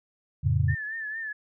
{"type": "chord", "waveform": "sine", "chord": "F augmented", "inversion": "none", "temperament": "equal", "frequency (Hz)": [87.31, 110, 138.59], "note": ["F2", "A2", "C#3"], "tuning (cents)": [0, 0, 0], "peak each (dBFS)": -25, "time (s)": [0.43, 0.75], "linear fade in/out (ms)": 20}
{"type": "tone with vibrato", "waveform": "sine", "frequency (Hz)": 1760, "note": "A6", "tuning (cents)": 0, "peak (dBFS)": -31, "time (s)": [0.68, 1.33], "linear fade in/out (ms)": 10, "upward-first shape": "triangle", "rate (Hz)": 4.4, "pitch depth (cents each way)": 75}
{"effects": []}